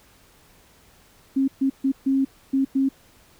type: tone bursts at uneven times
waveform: sine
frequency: 269.5 Hz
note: C#4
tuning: 49 cents flat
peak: -17 dBFS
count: 6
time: 1.36-1.48 / 1.61-1.7 / 1.84-1.92 / 2.06-2.25 / 2.53-2.65 / 2.75-2.89 s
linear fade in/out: 10 ms
effects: pink hiss -55 dBFS RMS until 3.39 s